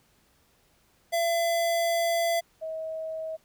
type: tone pair in turn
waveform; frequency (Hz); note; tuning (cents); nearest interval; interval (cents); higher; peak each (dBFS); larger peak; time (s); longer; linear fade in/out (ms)
square / sine; 675 / 638.9; E5 / D#5; +41 / +46; minor second; 95; first; -24 / -31; first; 1.12-2.41 / 2.61-3.37; first; 20
effects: pink hiss -65 dBFS RMS until 3.44 s